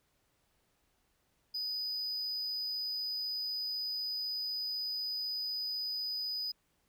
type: tone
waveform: triangle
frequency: 4978 Hz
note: D#8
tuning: in tune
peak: -33 dBFS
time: 1.54-6.52 s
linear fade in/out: 10 ms
effects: pink hiss -75 dBFS RMS until 6.88 s